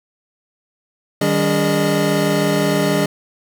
square tone cluster, 155.6 / 195.2 / 286 / 410.6 / 612 Hz, D#3 / G3 / D4 / G#4 / D#5, 0 / -7 / -46 / -20 / -29 cents, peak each -22 dBFS, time 1.21-3.06 s, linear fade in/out 5 ms, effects none

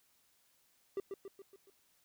triangle tone with echo, 392 Hz, G4, in tune, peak -32 dBFS, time 0.97-1 s, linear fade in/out 2 ms, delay 140 ms, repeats 5, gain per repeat -5 dB, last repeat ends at 1.7 s, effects white hiss -72 dBFS RMS until 2.04 s

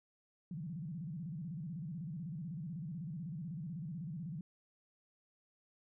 sine tone with vibrato, 161.7 Hz, E3, 33 cents flat, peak -40 dBFS, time 0.51-4.41 s, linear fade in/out 2 ms, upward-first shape square, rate 16 Hz, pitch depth 190 cents each way, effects none

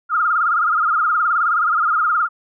sine tone with vibrato, 1318.5 Hz, E6, in tune, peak -14 dBFS, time 0.09-2.29 s, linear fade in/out 50 ms, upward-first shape sine, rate 19 Hz, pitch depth 130 cents each way, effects none

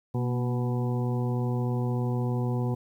harmonic tone with a mistuned harmonic, 123.47 Hz, B2, in tune, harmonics 1 / 2 / 3 / 4 / 6 / 7 / 8, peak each -26 / -32 / -36 / -38 / -42 / -43 / -44 dBFS, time 0.14-2.75 s, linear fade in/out 10 ms, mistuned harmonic 2, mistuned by -46 cents, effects 10-bit

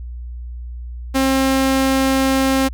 sawtooth tone, 266.8 Hz, C4, 34 cents sharp, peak -10 dBFS, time 1.14-2.69 s, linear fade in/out 20 ms, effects added 60 Hz sine -27 dBFS peak until 2.73 s

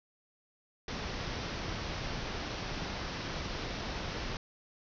pink low-pass noise, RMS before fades -38 dBFS, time 0.88-4.37 s, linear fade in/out 2 ms, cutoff 5900 Hz, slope 96 dB/octave, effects none

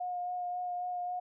sine tone with vibrato, 717 Hz, F5, 45 cents sharp, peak -33 dBFS, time 0-1.2 s, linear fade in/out 10 ms, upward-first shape sine, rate 3.7 Hz, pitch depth 14 cents each way, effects none

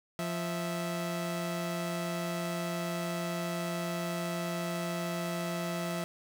sawtooth tone pair together, 173.74 / 655 Hz, F3 / E5, -9 / -11 cents, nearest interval octave + major seventh, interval 2298 cents, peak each -30 / -33 dBFS, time 0.19-6.04 s, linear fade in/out 0 ms, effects none

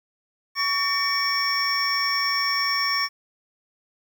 triangle tone cluster, 1125 / 1817 / 2266 / 5460 Hz, C#6 / A#6 / C#7 / F8, +25 / -45 / +37 / -40 cents, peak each -25 / -27 / -27 / -23 dBFS, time 0.55-3.09 s, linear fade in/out 50 ms, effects 9-bit

